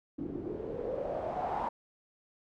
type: noise with low-pass filter sweep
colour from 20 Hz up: white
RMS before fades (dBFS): -36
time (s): 0.18-1.69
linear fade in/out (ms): 10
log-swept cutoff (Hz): 290 to 910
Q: 6.3
effects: none